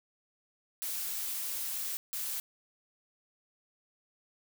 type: noise bursts at uneven times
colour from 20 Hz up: blue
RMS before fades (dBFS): -36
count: 2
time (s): 0.82-1.97 / 2.13-2.4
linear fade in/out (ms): 0
effects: none